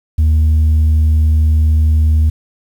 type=tone; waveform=sine; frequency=77.78 Hz; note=D#2; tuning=in tune; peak=-5 dBFS; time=0.18-2.3 s; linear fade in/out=10 ms; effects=tanh soft clip ceiling -7 dBFS + 7-bit